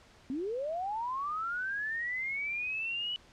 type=linear sweep; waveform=sine; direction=up; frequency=247.2 to 2974 Hz; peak=-32 dBFS; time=0.3-3.16 s; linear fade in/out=0 ms; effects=pink hiss -59 dBFS RMS until 3.32 s + low-pass 6000 Hz 12 dB/octave